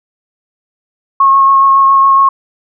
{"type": "tone with vibrato", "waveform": "sine", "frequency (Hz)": 1089, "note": "C#6", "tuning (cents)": -31, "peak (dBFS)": -4, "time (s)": [1.2, 2.29], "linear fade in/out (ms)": 5, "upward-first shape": "sine", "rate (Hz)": 7.2, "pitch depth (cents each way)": 13, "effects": []}